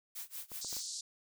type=noise with tremolo; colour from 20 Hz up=blue; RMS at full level=-42 dBFS; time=0.15-0.87 s; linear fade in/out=10 ms; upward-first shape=sine; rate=5.4 Hz; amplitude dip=95%
type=clicks; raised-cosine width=1 ms; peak=-36 dBFS; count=4; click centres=0.518 / 0.647 / 0.728 / 0.767 s
type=band-pass noise; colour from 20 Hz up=pink; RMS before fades=-42 dBFS; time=0.61-1.01 s; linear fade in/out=5 ms; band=4200 to 8400 Hz; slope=48 dB/octave
effects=none